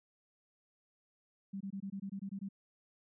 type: tone bursts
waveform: sine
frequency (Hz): 196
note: G3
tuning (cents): 0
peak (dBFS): -38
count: 10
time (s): 1.53-2.489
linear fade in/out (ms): 10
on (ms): 77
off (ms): 21
effects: none